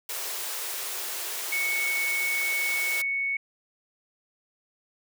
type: high-pass noise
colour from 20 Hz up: white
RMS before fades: -33 dBFS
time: 0.09-3.02 s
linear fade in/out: 5 ms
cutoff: 340 Hz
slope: 96 dB/octave
type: tone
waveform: sine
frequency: 2217 Hz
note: C#7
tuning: in tune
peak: -25 dBFS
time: 1.52-3.37 s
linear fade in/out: 5 ms
effects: none